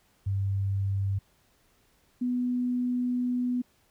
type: tone pair in turn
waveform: sine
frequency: 98.2 / 247.4 Hz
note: G2 / B3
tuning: +4 / +3 cents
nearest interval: octave + major third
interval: 1599 cents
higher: second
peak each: -25 dBFS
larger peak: neither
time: 0.26-1.19 / 2.21-3.62 s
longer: second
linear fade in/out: 10 ms
effects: pink hiss -66 dBFS RMS until 3.9 s